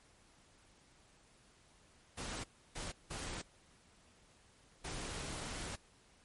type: noise bursts at uneven times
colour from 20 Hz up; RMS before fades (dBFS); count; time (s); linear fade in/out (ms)
pink; -43; 4; 2.17-2.44 / 2.75-2.92 / 3.1-3.42 / 4.84-5.76; 10
effects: pink hiss -66 dBFS RMS until 6.24 s + MP3 48 kbps